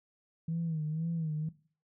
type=tone with vibrato; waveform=sine; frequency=160 Hz; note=D#3; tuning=49 cents sharp; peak=-30 dBFS; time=0.48-1.49 s; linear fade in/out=5 ms; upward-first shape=sine; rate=2 Hz; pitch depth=84 cents each way; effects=noise-tail reverb RT60 0.4 s tail -17 dB re dry + tanh soft clip ceiling -26 dBFS